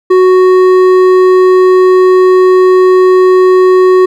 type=tone with hard clipping; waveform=sine; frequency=370 Hz; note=F#4; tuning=in tune; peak=-4 dBFS; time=0.1-4.06 s; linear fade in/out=10 ms; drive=8 dB; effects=none